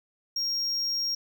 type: tone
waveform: triangle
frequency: 5580 Hz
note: F8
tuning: 2 cents flat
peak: -25 dBFS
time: 0.36-1.15 s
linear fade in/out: 5 ms
effects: none